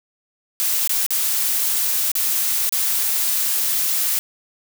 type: noise with dropouts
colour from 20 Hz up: blue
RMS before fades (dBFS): -20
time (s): 0.6-4.19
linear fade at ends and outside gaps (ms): 0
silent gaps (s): 0.875-0.894 / 1.064-1.106 / 2.117-2.153 / 2.693-2.724
effects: none